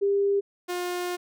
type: tone pair in turn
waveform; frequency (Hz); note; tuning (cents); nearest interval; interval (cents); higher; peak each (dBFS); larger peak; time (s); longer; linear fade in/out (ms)
sine / sawtooth; 399.7 / 356.1; G4 / F4; +34 / +34; major second; 200; first; -20 / -24; first; 0.01-0.41 / 0.68-1.17; second; 20
effects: none